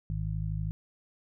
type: harmonic tone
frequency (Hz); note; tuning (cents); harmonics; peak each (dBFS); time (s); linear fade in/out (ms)
52.5; G#1; +19; 1 / 2 / 3; -34 / -34 / -34; 0.1-0.71; 0
effects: none